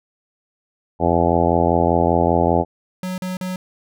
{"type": "harmonic tone", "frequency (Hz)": 85.1, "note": "F2", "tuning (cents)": -44, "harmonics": [1, 2, 3, 4, 5, 6, 7, 8, 9, 10], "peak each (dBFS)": [-23, -23, -23, -23, -23, -23, -23, -23, -23, -23], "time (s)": [0.99, 2.65], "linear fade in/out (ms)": 50}
{"type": "tone bursts", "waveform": "square", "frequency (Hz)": 184.3, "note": "F#3", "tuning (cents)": -7, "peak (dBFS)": -24, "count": 3, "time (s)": [3.03, 3.56], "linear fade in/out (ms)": 2, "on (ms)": 150, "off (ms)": 40}
{"effects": []}